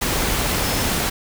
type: tone in noise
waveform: sine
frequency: 5210 Hz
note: E8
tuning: 21 cents flat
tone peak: -32 dBFS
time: 0.63-0.84 s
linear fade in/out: 10 ms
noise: pink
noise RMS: -21 dBFS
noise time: 0.01-1.1 s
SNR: -14 dB
effects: none